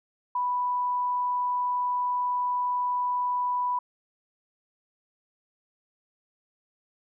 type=tone; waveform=sine; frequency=987.8 Hz; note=B5; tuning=in tune; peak=-24 dBFS; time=0.35-3.79 s; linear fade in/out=5 ms; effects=none